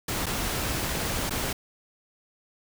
pink noise with dropouts, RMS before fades -29 dBFS, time 0.08-1.53 s, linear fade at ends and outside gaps 5 ms, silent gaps 0.259-0.265 / 1.296-1.306 s, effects none

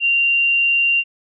sine tone, 2771 Hz, F7, 14 cents flat, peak -13 dBFS, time 0-1.04 s, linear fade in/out 50 ms, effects none

